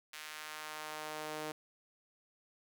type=tone with high-pass filter sweep; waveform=sawtooth; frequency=153.8 Hz; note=D#3; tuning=20 cents flat; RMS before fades=-44 dBFS; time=0.13-1.52 s; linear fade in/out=5 ms; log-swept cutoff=2000 to 410 Hz; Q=1; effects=none